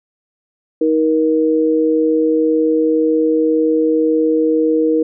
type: tone pair together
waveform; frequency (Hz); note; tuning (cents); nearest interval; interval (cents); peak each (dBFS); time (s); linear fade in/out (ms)
sine; 315.4 / 473.5; D#4 / A#4; +24 / +27; perfect fifth; 703; -14; 0.81-5.03; 5
effects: none